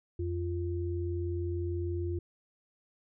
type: tone pair together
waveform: sine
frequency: 86.92 / 347.7 Hz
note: F2 / F4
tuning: -8 / -8 cents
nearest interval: 2 octaves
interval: 2400 cents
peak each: -32 / -35 dBFS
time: 0.19-2.19 s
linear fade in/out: 5 ms
effects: none